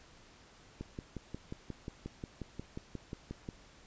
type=click train; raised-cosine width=3 ms; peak=-27 dBFS; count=16; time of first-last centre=0.81-3.489 s; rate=5.6 Hz; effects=pink hiss -59 dBFS RMS until 3.86 s + resampled to 16000 Hz